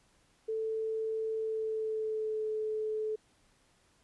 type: tone with pitch glide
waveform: sine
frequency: 441.7 to 432.6 Hz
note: A4 to A4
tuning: +7 to -29 cents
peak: -31 dBFS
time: 0.48-3.16 s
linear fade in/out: 10 ms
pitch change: -36 cents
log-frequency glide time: 1.36-2.48 s
effects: pink hiss -68 dBFS RMS until 4.03 s + resampled to 24000 Hz